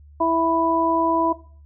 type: harmonic tone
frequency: 329.6 Hz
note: E4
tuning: in tune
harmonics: 1 / 2 / 3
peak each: -22 / -21 / -20 dBFS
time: 0.2-1.33 s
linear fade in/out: 10 ms
effects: noise-tail reverb RT60 0.4 s tail -17 dB re dry + added 73 Hz sine -44 dBFS peak until 1.65 s